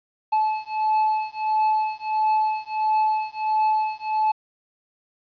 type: beating tone pair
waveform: triangle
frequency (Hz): 864 / 865.5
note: A5 / A5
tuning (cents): -32 / -29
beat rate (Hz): 1.5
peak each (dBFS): -21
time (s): 0.32-4.32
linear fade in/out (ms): 10
effects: resampled to 11025 Hz + 9-bit